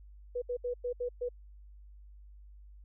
sine tone bursts at uneven times, 489.7 Hz, B4, 15 cents flat, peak -31 dBFS, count 6, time 0.35-0.42 / 0.49-0.57 / 0.64-0.74 / 0.84-0.93 / 1-1.09 / 1.21-1.29 s, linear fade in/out 10 ms, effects added 50 Hz sine -50 dBFS peak until 2.84 s

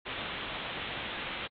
white low-pass noise, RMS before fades -38 dBFS, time 0.05-1.48 s, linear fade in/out 20 ms, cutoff 3700 Hz, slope 96 dB/octave, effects AAC 48 kbps

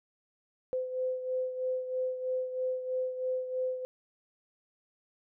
sine beating tone pair, 511 / 514.1 Hz, C5 / C5, -41 / -31 cents, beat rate 3.1 Hz, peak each -31 / -38 dBFS, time 0.73-3.85 s, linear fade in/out 0 ms, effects none

